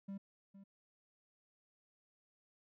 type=tone with echo; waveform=triangle; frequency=196.6 Hz; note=G3; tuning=5 cents sharp; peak=-40 dBFS; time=0.08-0.18 s; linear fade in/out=10 ms; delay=460 ms; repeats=1; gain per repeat=-12 dB; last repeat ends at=0.64 s; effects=none